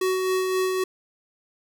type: tone with tremolo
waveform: square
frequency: 373.7 Hz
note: F#4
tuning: 17 cents sharp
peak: -21 dBFS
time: 0.01-0.84 s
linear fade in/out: 5 ms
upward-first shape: sine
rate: 3.8 Hz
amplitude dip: 30%
effects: none